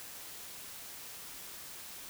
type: silence
effects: white hiss -47 dBFS RMS until 2.09 s